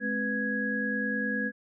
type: tone cluster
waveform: sine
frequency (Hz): 213.2 / 263 / 494.9 / 1662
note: G#3 / C4 / B4 / G#6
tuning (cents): +46 / +9 / +4 / +1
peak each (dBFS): -32 / -35 / -37 / -30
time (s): 0-1.52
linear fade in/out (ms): 50
effects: none